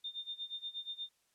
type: tone with tremolo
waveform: sine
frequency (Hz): 3623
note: A7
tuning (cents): +50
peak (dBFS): -37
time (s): 0.04-1.09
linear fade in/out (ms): 5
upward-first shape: sine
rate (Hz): 8.4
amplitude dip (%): 90
effects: white hiss -75 dBFS RMS until 1.34 s + low-pass 11000 Hz 12 dB/octave